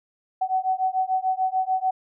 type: beating tone pair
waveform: sine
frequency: 749 / 755.8 Hz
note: F#5 / F#5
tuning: +21 / +37 cents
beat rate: 6.8 Hz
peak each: -24 dBFS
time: 0.41-1.91 s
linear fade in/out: 10 ms
effects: none